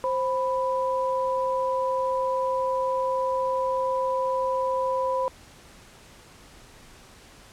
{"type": "tone pair together", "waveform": "sine", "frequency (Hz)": [525, 991.1], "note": ["C5", "B5"], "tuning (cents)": [6, 6], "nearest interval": "major seventh", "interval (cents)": 1100, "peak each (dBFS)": [-25, -26], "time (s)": [0.04, 5.28], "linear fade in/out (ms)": 0, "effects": ["pink hiss -50 dBFS RMS until 7.52 s", "low-pass 10000 Hz 12 dB/octave"]}